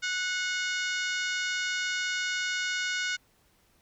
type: harmonic tone with a mistuned harmonic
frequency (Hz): 726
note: F#5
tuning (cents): -33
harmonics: 2 / 3 / 4 / 5 / 6 / 7 / 8 / 9 / 10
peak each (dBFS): -31 / -35 / -37 / -39 / -41 / -42 / -43 / -44 / -45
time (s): 0.02-3.17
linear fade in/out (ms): 20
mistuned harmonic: 2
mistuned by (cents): +30
effects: pink hiss -66 dBFS RMS until 3.81 s